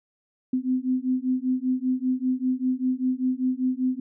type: beating tone pair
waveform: sine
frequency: 253.6 / 258.7 Hz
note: B3 / C4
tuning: +46 / -19 cents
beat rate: 5.1 Hz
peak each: -25 dBFS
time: 0.53-4 s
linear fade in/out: 5 ms
effects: none